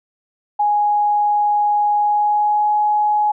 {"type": "tone with pitch glide", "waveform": "sine", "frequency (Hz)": [830.6, 839.8], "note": ["G#5", "G#5"], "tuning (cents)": [0, 19], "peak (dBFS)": -13, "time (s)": [0.59, 3.32], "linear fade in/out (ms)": 10, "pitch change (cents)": 19, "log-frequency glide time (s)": [1.96, 2.72], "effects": []}